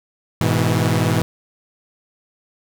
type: chord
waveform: sawtooth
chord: E major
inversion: first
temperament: equal with one note detuned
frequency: 103.83 / 123.47 / 161.89 Hz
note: G#2 / B2 / E3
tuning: 0 / 0 / -31 cents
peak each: -16 dBFS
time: 0.41-1.22 s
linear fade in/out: 0 ms
effects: none